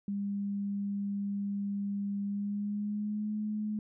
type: tone with pitch glide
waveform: sine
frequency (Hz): 200.9 to 212.2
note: G3 to G#3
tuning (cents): +43 to +38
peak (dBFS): -31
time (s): 0.08-3.79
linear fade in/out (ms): 2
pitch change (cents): +95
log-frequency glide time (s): 2.23-3.33
effects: none